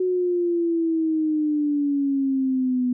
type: exponential sweep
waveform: sine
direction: down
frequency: 370 to 246.9 Hz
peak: -19 dBFS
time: 0-2.93 s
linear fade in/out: 5 ms
effects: none